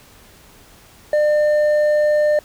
sine tone with hard clipping, 600 Hz, D5, 37 cents sharp, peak -14 dBFS, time 1.13-2.39 s, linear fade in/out 2 ms, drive 4 dB, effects pink hiss -47 dBFS RMS until 2.44 s

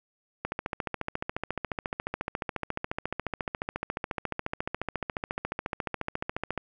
click train, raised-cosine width 0.5 ms, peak -15 dBFS, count 88, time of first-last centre 0.45-6.577 s, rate 14.2 Hz, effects none

